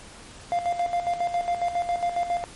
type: tone with tremolo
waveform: triangle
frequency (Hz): 698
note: F5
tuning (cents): -1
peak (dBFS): -19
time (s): 0.52-2.44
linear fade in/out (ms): 0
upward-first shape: square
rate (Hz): 7.3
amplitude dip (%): 65
effects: pink hiss -45 dBFS RMS until 2.55 s + MP3 48 kbps